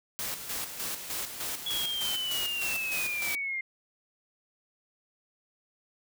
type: noise with tremolo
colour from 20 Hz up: white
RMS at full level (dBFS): -34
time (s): 0.19-3.35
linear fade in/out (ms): 0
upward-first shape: square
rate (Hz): 3.3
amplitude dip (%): 55
type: linear sweep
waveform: sine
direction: down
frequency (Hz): 3376 to 2093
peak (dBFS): -30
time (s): 1.66-3.61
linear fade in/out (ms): 5
effects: none